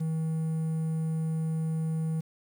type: tone with quantisation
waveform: triangle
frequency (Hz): 160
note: D#3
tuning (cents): +49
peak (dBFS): -25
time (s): 0-2.21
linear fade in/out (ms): 10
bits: 9
effects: none